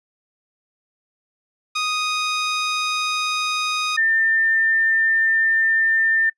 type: tone pair in turn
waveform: 15% pulse / sine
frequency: 1244.5 / 1797.2 Hz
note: D#6 / A6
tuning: 0 / +36 cents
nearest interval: tritone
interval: 636 cents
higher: second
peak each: -14 / -15 dBFS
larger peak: first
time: 1.75-3.97 / 3.97-6.3 s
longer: second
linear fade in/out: 10 ms
effects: noise-tail reverb RT60 0.1 s tail -25 dB re dry + resampled to 22050 Hz